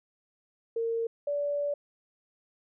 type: tone pair in turn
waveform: sine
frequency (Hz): 458.5 / 577.7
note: A#4 / D5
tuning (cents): -29 / -29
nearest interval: major third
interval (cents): 400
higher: second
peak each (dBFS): -27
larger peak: neither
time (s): 0.76-1.07 / 1.27-1.74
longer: second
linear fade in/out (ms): 5
effects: none